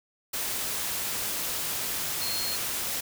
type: tone in noise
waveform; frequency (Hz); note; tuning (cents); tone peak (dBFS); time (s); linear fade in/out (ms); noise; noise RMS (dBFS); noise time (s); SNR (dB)
sine; 4253; C8; +27; -32; 2.21-2.56; 10; white; -31; 0.33-3.01; -4
effects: none